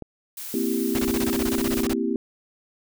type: click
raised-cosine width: 2 ms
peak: -21 dBFS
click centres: 0.023 s
type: noise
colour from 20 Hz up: blue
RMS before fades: -35 dBFS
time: 0.37-1.83 s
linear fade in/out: 5 ms
type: chord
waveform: sine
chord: C dominant seventh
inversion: third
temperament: equal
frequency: 233.1 / 261.6 / 329.6 / 392 Hz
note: Bb3 / C4 / E4 / G4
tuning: 0 / 0 / 0 / 0 cents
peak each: -27 / -27 / -28 / -28 dBFS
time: 0.54-2.16 s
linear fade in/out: 2 ms
type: noise bursts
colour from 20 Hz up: pink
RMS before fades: -29 dBFS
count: 16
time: 0.95-1.932 s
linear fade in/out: 0 ms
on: 37 ms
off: 26 ms
effects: none